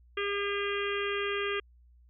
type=harmonic tone with a mistuned harmonic; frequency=403.9 Hz; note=G#4; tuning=48 cents flat; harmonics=1 / 3 / 4 / 5 / 6 / 7 / 8; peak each=-32 / -37 / -38 / -39 / -40 / -40 / -41 dBFS; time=0.17-1.6 s; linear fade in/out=5 ms; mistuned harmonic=7; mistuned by=-28 cents; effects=added 60 Hz sine -56 dBFS peak until 2.09 s